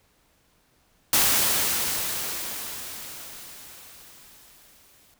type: noise with exponential decay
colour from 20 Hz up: white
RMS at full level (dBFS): -19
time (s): 1.13-5.14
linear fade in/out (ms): 1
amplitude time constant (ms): 870
effects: pink hiss -64 dBFS RMS until 5.19 s